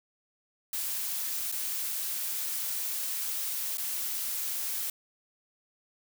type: noise with dropouts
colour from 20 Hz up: blue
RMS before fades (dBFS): -33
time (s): 0.73-4.9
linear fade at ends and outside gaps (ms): 2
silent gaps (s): 1.517-1.523 / 3.772-3.781
effects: none